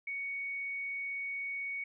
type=tone; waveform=sine; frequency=2231 Hz; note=C#7; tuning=11 cents sharp; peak=-35 dBFS; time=0.07-1.84 s; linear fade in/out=5 ms; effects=none